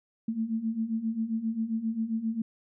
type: beating tone pair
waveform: sine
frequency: 219.4 / 226.9 Hz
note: A3 / A#3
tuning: -5 / -47 cents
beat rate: 7.5 Hz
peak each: -33 / -29 dBFS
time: 0.28-2.42 s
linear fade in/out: 5 ms
effects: none